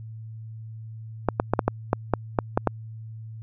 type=clicks; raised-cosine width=1 ms; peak=-5 dBFS; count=10; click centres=1.287 / 1.399 / 1.536 / 1.592 / 1.68 / 1.931 / 2.137 / 2.388 / 2.575 / 2.673 s; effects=added 111 Hz sine -36 dBFS peak until 3.42 s